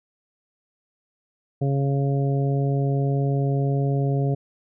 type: harmonic tone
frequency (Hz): 138.59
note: C#3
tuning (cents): 0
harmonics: 1 / 2 / 3 / 4 / 5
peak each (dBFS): -20 / -30 / -29 / -34 / -34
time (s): 1.61-4.35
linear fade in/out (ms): 10
effects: none